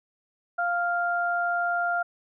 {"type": "tone pair together", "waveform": "sine", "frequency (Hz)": [698.5, 1397], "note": ["F5", "F6"], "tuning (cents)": [0, 0], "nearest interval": "octave", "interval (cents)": 1200, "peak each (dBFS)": -26, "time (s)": [0.58, 2.03], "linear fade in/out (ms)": 10, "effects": []}